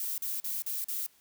violet noise bursts, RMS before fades -34 dBFS, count 5, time 0-1.064 s, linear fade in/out 2 ms, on 180 ms, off 41 ms, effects white hiss -64 dBFS RMS until 1.2 s

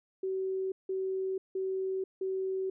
sine tone bursts, 380 Hz, F#4, 46 cents sharp, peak -30 dBFS, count 4, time 0.23-2.7 s, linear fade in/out 5 ms, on 490 ms, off 170 ms, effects none

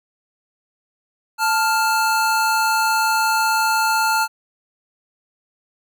square tone pair together, 882 / 1398.2 Hz, A5 / F6, +4 / +2 cents, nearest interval minor sixth, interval 798 cents, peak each -19 / -20 dBFS, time 1.38-4.28 s, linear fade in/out 50 ms, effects none

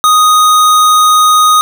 square tone, 1244.5 Hz, D#6, in tune, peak -5 dBFS, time 0.04-1.61 s, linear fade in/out 0 ms, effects none

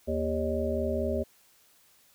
harmonic tone with a mistuned harmonic, 79 Hz, D#2, 27 cents sharp, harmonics 1 / 3 / 5 / 7 / 8, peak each -33 / -33 / -33 / -33 / -33 dBFS, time 0.07-1.24 s, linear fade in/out 20 ms, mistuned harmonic 8, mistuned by -41 cents, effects white hiss -62 dBFS RMS until 2.14 s

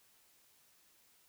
silence, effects white hiss -68 dBFS RMS until 1.28 s

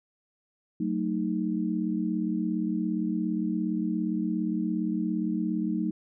sine chord, D# diminished, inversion first, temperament just, 186.68 / 224 / 311.1 Hz, F#3 / A3 / D#4, +16 / +31 / 0 cents, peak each -30 dBFS, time 0.8-5.91 s, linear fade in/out 5 ms, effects none

